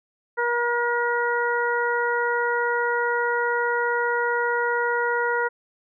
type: harmonic tone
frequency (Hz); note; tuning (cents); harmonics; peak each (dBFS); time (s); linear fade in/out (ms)
477.6; A#4; +42; 1 / 2 / 3 / 4; -25 / -26 / -25 / -30; 0.37-5.49; 20
effects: none